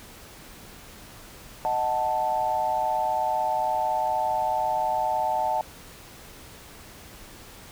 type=chord; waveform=sine; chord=D# diminished; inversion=none; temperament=equal; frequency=622.3 / 740 / 880 Hz; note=D#5 / F#5 / A5; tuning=0 / 0 / 0 cents; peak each=-30 / -27 / -25 dBFS; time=1.65-5.61 s; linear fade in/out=0 ms; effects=pink hiss -46 dBFS RMS until 7.71 s